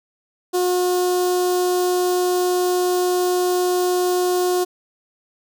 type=tone with notch filter; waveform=sawtooth; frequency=360.7 Hz; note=F#4; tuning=44 cents flat; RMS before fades=-19 dBFS; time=0.53-4.65 s; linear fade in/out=20 ms; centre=2100 Hz; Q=0.56; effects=none